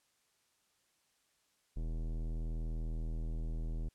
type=tone with tanh clipping; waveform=sine; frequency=40.27 Hz; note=E1; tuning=40 cents flat; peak=-37 dBFS; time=1.76-3.89 s; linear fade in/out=10 ms; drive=18 dB; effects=white hiss -75 dBFS RMS until 3.94 s + low-pass 10000 Hz 12 dB/octave